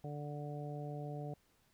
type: harmonic tone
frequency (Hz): 146.83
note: D3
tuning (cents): 0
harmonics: 1 / 2 / 3 / 4 / 5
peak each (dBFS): -42 / -50 / -49 / -50 / -50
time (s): 0.04-1.34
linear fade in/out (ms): 2
effects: pink hiss -73 dBFS RMS until 1.73 s